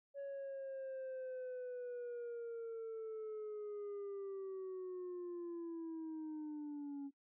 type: linear sweep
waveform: sine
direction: down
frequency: 561 to 277.2 Hz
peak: -40 dBFS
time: 0.14-7.11 s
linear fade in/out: 50 ms
effects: noise-tail reverb RT60 0.2 s tail -23 dB re dry + tanh soft clip ceiling -42 dBFS